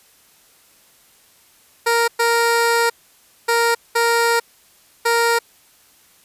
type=tone bursts at uneven times; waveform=15% pulse; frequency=466.2 Hz; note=A#4; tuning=in tune; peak=-8 dBFS; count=5; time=1.86-2.08 / 2.19-2.9 / 3.48-3.75 / 3.95-4.4 / 5.05-5.39 s; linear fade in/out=10 ms; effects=white hiss -53 dBFS RMS until 6.24 s + resampled to 32000 Hz